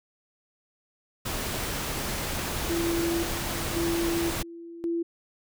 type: noise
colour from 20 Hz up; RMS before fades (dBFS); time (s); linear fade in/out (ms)
pink; -31; 1.25-4.43; 10
type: tone with tremolo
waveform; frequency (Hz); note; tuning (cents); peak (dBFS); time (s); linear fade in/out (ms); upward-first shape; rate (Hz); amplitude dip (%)
sine; 337.4; E4; +40; -25; 2.69-5.03; 10; square; 0.93; 80
effects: none